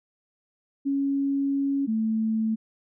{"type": "tone pair in turn", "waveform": "sine", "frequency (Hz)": [277.2, 220.8], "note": ["C#4", "A3"], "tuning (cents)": [0, 6], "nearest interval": "major third", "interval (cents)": 394, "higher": "first", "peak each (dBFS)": -22, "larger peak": "neither", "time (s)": [[0.85, 1.87], [1.87, 2.56]], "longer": "first", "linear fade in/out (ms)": 20, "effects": []}